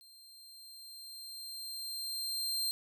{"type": "tone with level ramp", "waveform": "sawtooth", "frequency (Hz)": 4167, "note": "C8", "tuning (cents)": -8, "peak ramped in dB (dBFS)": [-53, -28], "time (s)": [0.01, 2.71], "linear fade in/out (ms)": 0, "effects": []}